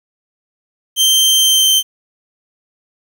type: tone with pitch glide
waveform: sawtooth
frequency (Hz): 3136 to 3113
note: G7 to G7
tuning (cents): 0 to -13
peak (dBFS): -6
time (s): 0.96-1.83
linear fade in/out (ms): 50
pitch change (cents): -13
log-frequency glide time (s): 1.38-1.69
effects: 7-bit